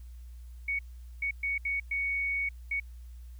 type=tone bursts at uneven times; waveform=sine; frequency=2229 Hz; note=C#7; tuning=9 cents sharp; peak=-28 dBFS; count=6; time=0.68-0.79 / 1.22-1.31 / 1.43-1.58 / 1.65-1.8 / 1.91-2.49 / 2.71-2.8 s; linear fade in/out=5 ms; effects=added 60 Hz sine -43 dBFS peak until 3.39 s + white hiss -67 dBFS RMS until 3.39 s